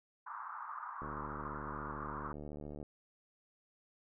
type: band-pass noise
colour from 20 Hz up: white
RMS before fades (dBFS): -45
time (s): 0.26-2.33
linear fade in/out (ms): 10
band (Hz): 960 to 1300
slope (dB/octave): 48
type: click train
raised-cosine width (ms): 2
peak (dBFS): -33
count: 135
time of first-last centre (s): 1.02-2.828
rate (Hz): 74.1
effects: none